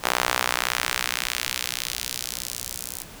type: tone with high-pass filter sweep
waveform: sawtooth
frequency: 61.74 Hz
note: B1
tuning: in tune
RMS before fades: -28 dBFS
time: 0.03-3.04 s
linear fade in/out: 20 ms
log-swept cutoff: 810 to 8400 Hz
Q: 0.84
effects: pink hiss -43 dBFS RMS until 3.2 s